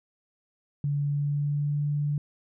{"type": "tone with pitch glide", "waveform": "sine", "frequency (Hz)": [143.8, 146.31], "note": ["D3", "D3"], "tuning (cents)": [-36, -6], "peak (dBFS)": -24, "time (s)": [0.84, 2.18], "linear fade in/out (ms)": 2, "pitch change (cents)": 30, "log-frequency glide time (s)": [1.02, 1.83], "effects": []}